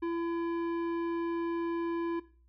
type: tone with tanh clipping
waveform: sine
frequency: 337 Hz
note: E4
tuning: 38 cents sharp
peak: -32 dBFS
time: 0.02-2.2 s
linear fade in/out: 10 ms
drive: 13 dB
effects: noise-tail reverb RT60 0.4 s tail -17 dB re dry + added 60 Hz sine -60 dBFS peak until 2.48 s